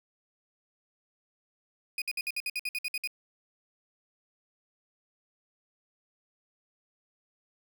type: tone bursts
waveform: 35% pulse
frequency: 2476 Hz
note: D#7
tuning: 9 cents flat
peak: -28 dBFS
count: 12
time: 1.98-3.074 s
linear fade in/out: 2 ms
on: 38 ms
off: 58 ms
effects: none